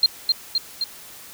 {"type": "tone with echo", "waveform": "sine", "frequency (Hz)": 4186, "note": "C8", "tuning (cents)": 0, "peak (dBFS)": -11, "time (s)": [0.03, 0.06], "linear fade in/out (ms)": 2, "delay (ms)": 260, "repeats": 3, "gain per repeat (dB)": -3, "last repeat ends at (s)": 0.84, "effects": ["white hiss -42 dBFS RMS until 1.33 s"]}